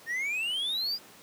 triangle exponential sweep, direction up, 1807 to 4978 Hz, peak -27 dBFS, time 0.06-0.99 s, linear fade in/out 50 ms, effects pink hiss -52 dBFS RMS until 1.22 s + high-pass 200 Hz 12 dB/octave

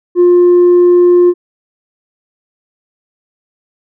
triangle tone with tanh clipping, 353.7 Hz, F4, 22 cents sharp, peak -4 dBFS, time 0.15-1.34 s, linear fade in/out 50 ms, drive 6 dB, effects none

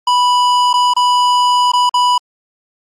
square tone with dropouts, 986 Hz, B5, 3 cents flat, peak -10 dBFS, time 0.07-2.18 s, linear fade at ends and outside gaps 5 ms, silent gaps 0.731-0.738 / 0.937-0.964 / 1.719-1.734 / 1.894-1.94 s, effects low-pass 6000 Hz 12 dB/octave + Opus 48 kbps

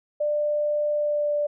sine tone with pitch glide, 594 to 588.5 Hz, D5 to D5, +20 to +3 cents, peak -21 dBFS, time 0.2-1.47 s, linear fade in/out 10 ms, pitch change -17 cents, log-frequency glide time 0.92-1.35 s, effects none

